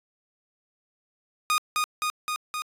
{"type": "tone with echo", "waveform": "sawtooth", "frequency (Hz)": 1233, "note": "D#6", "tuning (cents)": -16, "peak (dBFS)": -17, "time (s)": [1.5, 1.58], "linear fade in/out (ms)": 0, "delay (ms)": 260, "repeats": 4, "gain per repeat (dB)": -2, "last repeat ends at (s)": 2.62, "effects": ["resampled to 32000 Hz"]}